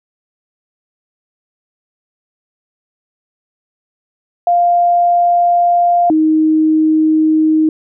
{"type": "tone pair in turn", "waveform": "sine", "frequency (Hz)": [698.5, 313.2], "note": ["F5", "D#4"], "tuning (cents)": [0, 11], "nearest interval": "octave + major second", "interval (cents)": 1389, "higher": "first", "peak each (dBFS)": -8, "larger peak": "neither", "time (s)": [[4.47, 6.1], [6.1, 7.69]], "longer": "first", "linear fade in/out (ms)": 2, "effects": []}